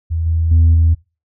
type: tone with level steps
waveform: sine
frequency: 81.9 Hz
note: E2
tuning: 11 cents flat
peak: -15 / -12 / -5 / -7 dBFS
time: 0.1-0.95 s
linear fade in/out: 20 ms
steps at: 0.26 / 0.51 / 0.74 s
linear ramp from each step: 5 ms
effects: noise-tail reverb RT60 0.3 s tail -25 dB re dry + tanh soft clip ceiling -5 dBFS